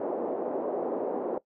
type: band-pass noise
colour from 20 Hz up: white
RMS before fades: -31 dBFS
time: 0-1.38 s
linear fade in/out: 2 ms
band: 290 to 620 Hz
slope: 24 dB/octave
effects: noise-tail reverb RT60 0.1 s tail -19 dB re dry